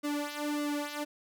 sawtooth tone with flanger, 293.7 Hz, D4, in tune, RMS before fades -34 dBFS, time 0.03-1.05 s, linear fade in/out 20 ms, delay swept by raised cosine 1.2 to 3.3 ms, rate 1.7 Hz, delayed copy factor -1, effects none

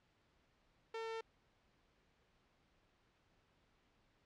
sawtooth tone, 450.3 Hz, A4, 40 cents sharp, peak -38 dBFS, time 0.94-1.21 s, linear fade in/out 5 ms, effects pink hiss -75 dBFS RMS until 4.25 s + low-pass 4000 Hz 12 dB/octave

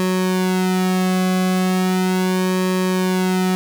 sawtooth tone with flanger, 185 Hz, F#3, in tune, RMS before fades -18 dBFS, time 0-3.55 s, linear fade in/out 0 ms, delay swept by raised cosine 1.4 to 2.17 ms, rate 0.37 Hz, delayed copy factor -0.8, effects none

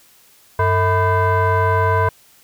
sine tone with frequency modulation, 450 Hz, A4, 39 cents sharp, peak -12 dBFS, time 0.59-2.09 s, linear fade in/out 5 ms, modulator 547 Hz, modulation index 1.7, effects tanh soft clip ceiling -8 dBFS + white hiss -51 dBFS RMS until 2.43 s

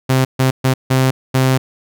sawtooth tone bursts at uneven times, 130.81 Hz, C3, in tune, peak -7 dBFS, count 5, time 0.09-0.25 / 0.39-0.51 / 0.64-0.74 / 0.9-1.11 / 1.34-1.58 s, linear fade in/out 10 ms, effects none

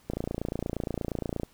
click train, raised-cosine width 2 ms, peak -17 dBFS, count 39, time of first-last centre 0.1-1.433 s, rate 28.5 Hz, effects pink hiss -61 dBFS RMS until 1.53 s

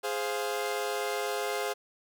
sawtooth chord, F minor, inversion first, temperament equal, 415.3 / 523.3 / 698.5 Hz, Ab4 / C5 / F5, 0 / 0 / 0 cents, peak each -29 / -31 / -32 dBFS, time 0.03-1.74 s, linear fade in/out 20 ms, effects none

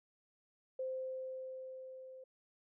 sine tone with level ramp, 520 Hz, C5, 11 cents flat, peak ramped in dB -36 to -50 dBFS, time 0.79-2.24 s, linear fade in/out 5 ms, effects none

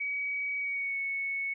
sine tone with pitch glide, 2267 to 2211 Hz, C#7 to C#7, +38 to -5 cents, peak -30 dBFS, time 0-1.54 s, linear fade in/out 10 ms, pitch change -43 cents, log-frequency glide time 0.58-0.98 s, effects none

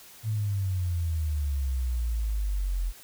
sine exponential sweep, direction down, 111.3 to 42.42 Hz, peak -25 dBFS, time 0.23-2.93 s, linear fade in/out 50 ms, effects white hiss -50 dBFS RMS until 3.03 s

